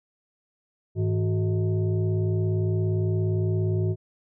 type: tone with frequency modulation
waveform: sine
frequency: 103.83 Hz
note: G#2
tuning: in tune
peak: -21 dBFS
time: 0.95-3.96 s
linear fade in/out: 50 ms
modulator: 265 Hz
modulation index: 0.87
effects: none